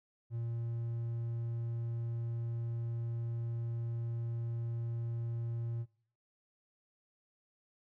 triangle tone, 116.6 Hz, A#2, 1 cent sharp, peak -33 dBFS, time 0.3-5.86 s, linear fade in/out 50 ms, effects noise-tail reverb RT60 0.5 s tail -21 dB re dry

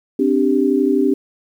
sine chord, C suspended second, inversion none, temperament equal, 261.6 / 293.7 / 392 Hz, C4 / D4 / G4, 0 / 0 / 0 cents, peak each -17 dBFS, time 0.19-1.14 s, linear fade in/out 5 ms, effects 8-bit

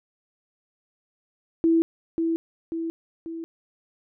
sine tone with echo, 329.3 Hz, E4, 2 cents flat, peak -16 dBFS, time 1.64-1.82 s, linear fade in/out 0 ms, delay 540 ms, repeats 3, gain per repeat -5 dB, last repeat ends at 3.44 s, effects none

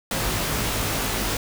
pink noise with comb filter, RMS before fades -25 dBFS, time 0.11-1.37 s, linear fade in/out 2 ms, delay 19 ms, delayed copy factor +0.6, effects none

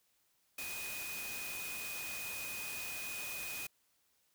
sine tone in noise, 2489 Hz, D#7, in tune, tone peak -43 dBFS, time 0.58-3.67 s, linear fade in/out 5 ms, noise white, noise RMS -44 dBFS, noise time 0.58-3.67 s, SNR -2 dB, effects white hiss -75 dBFS RMS until 4.34 s

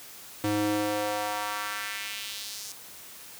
square tone with high-pass filter sweep, 104.3 Hz, G#2, 8 cents sharp, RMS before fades -31 dBFS, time 0.44-2.72 s, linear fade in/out 0 ms, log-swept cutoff 210 to 6100 Hz, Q 1.7, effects white hiss -46 dBFS RMS until 3.39 s + high-pass 60 Hz 12 dB/octave

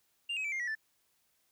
sine tone with pitch steps, 2794 / 2547 / 2322 / 2117 / 1930.5 / 1760.1 Hz, F7 / D#7 / D7 / C7 / B6 / A6, 0 / +40 / -20 / +20 / -40 / 0 cents, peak -30 dBFS, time 0.29-0.752 s, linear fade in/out 10 ms, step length 77 ms, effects tanh soft clip ceiling -32 dBFS + white hiss -74 dBFS RMS until 1.51 s

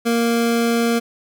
25% pulse tone, 233.1 Hz, A#3, in tune, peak -12 dBFS, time 0.05-1 s, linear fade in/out 20 ms, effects none

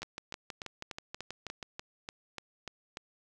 two click trains, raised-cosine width 0.2 ms, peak -22 / -22 dBFS, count 11 / 11, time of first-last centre 0.03-2.971 / 0.02-1.628 s, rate 3.4 / 6.22 Hz, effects none

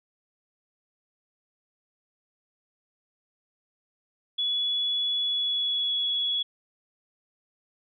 sine tone with pitch glide, 3400 to 3371 Hz, G#7 to G#7, +40 to +25 cents, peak -24 dBFS, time 4.38-6.43 s, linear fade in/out 10 ms, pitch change -15 cents, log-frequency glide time 5.21-6.05 s, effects none

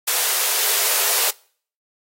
white high-pass noise, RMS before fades -19 dBFS, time 0.07-1.31 s, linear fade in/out 10 ms, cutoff 380 Hz, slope 96 dB/octave, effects noise-tail reverb RT60 0.5 s tail -24 dB re dry + AAC 48 kbps

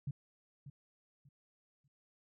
sine tone with echo, 139.7 Hz, C#3, 14 cents sharp, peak -35 dBFS, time 0.07-0.11 s, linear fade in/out 5 ms, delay 590 ms, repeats 3, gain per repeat -12 dB, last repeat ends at 1.88 s, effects none

